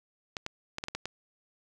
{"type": "clicks", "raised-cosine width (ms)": 0.2, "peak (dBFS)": -17, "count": 7, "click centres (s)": [0.368, 0.464, 0.784, 0.839, 0.884, 0.95, 1.056], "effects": []}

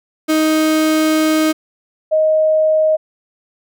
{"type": "tone pair in turn", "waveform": ["35% pulse", "sine"], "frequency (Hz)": [312.8, 625.6], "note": ["D#4", "D#5"], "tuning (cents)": [9, 9], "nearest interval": "octave", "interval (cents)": 1200, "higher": "second", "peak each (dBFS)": -10, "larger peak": "neither", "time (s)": [[0.28, 1.53], [2.11, 2.97]], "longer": "first", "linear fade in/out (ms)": 20, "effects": []}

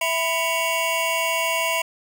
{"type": "tone cluster", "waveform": "square", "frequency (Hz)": [659, 995, 2237, 2770], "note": ["E5", "B5", "C#7", "F7"], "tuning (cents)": [-1, 13, 15, -15], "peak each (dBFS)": -27, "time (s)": [0.01, 1.82], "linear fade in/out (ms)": 5, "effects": []}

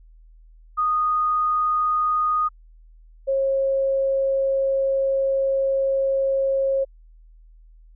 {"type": "tone pair in turn", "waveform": "sine", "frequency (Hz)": [1237, 541.2], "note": ["D#6", "C#5"], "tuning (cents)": [-10, -42], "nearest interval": "octave + major second", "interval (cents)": 1432, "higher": "first", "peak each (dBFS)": [-18, -18], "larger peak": "neither", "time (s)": [[0.77, 2.49], [3.27, 6.85]], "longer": "second", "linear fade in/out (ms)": 20, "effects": ["added 40 Hz sine -46 dBFS peak until 7.95 s"]}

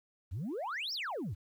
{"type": "exponential two-way sweep", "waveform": "sine", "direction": "up then down", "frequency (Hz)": [77.3, 5680, 77.3], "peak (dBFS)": -33, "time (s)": [0.31, 1.35], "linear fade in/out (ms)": 20, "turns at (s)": 0.93, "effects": ["tanh soft clip ceiling -33 dBFS", "11-bit"]}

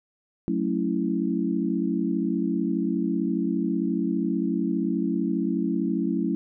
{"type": "chord", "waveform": "sine", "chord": "F# minor seventh", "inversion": "none", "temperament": "equal with one note detuned", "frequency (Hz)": [185, 220, 278.1, 329.6], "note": ["F#3", "A3", "C#4", "E4"], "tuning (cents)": [0, 0, 6, 0], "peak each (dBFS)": -28, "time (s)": [0.48, 6.35], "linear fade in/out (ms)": 0, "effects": []}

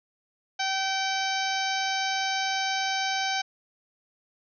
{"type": "harmonic tone", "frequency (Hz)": 771, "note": "G5", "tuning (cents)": -29, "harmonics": [1, 2, 3, 4, 5, 6, 7, 8], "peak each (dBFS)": [-29, -32, -34, -35, -36, -37, -37, -38], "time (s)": [0.59, 3.42], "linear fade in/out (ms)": 10, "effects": []}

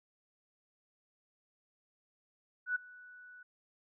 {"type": "tone with ADSR envelope", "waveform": "sine", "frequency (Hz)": 1480, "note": "F#6", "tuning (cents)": 0, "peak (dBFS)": -28, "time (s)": [2.66, 3.43], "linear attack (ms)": 95, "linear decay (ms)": 11, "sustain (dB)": -23, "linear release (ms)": 5, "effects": []}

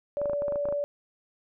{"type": "tone", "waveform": "sine", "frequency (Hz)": 577, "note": "D5", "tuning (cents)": -31, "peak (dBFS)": -26, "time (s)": [0.17, 0.84], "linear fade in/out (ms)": 0}
{"type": "clicks", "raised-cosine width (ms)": 1, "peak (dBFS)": -23, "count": 11, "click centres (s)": [0.216, 0.257, 0.297, 0.333, 0.421, 0.482, 0.523, 0.558, 0.655, 0.687, 0.725]}
{"effects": []}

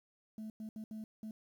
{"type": "tone bursts at uneven times", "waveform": "sine", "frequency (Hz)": 217.5, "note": "A3", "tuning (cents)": -20, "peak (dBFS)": -39, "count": 5, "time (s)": [[0.38, 0.5], [0.6, 0.69], [0.76, 0.84], [0.91, 1.04], [1.23, 1.31]], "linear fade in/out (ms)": 2, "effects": ["tanh soft clip ceiling -40 dBFS", "11-bit"]}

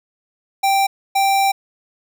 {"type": "tone bursts at uneven times", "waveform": "square", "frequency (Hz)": 784, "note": "G5", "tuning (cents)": 0, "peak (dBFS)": -14, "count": 2, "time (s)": [[0.63, 0.87], [1.15, 1.52]], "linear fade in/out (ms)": 10, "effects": []}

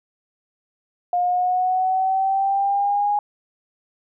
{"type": "exponential sweep", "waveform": "sine", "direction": "up", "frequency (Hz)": [709, 828], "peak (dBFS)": -17, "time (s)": [1.13, 3.19], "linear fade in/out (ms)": 2, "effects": []}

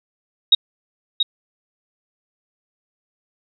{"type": "tone with echo", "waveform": "sine", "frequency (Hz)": 3771, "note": "A#7", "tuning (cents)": 19, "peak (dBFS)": -7, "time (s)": [0.52, 0.55], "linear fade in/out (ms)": 5, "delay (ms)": 680, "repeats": 1, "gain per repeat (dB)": -7, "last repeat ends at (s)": 1.23, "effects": []}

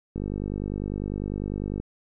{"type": "click train", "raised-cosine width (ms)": 3, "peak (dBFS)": -18, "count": 83, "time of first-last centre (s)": [0.16, 1.8], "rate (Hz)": 50, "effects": []}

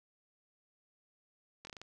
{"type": "slowing click train", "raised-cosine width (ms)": 0.2, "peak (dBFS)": -30, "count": 6, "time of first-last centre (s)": [1.65, 1.816], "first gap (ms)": 21, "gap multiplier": 1.23, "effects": []}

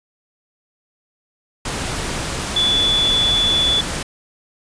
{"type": "tone in noise", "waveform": "sine", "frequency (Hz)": 3450, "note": "A7", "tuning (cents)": -35, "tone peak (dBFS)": -14, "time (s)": [2.56, 3.81], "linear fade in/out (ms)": 5, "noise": "pink", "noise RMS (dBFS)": -24, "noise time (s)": [1.65, 4.03], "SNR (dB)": 7, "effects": ["resampled to 22050 Hz"]}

